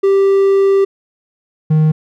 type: tone pair in turn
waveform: triangle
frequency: 392 / 155.57 Hz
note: G4 / D#3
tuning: 0 / 0 cents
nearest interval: octave + major third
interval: 1600 cents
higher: first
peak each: -6 dBFS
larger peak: neither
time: 0.03-0.85 / 1.7-1.92 s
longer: first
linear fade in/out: 10 ms
effects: none